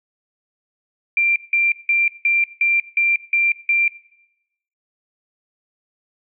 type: tone bursts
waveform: sine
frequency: 2368 Hz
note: D7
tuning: 14 cents sharp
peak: -13 dBFS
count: 8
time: 1.17-3.88 s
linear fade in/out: 2 ms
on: 190 ms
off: 170 ms
effects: noise-tail reverb RT60 0.9 s tail -20 dB re dry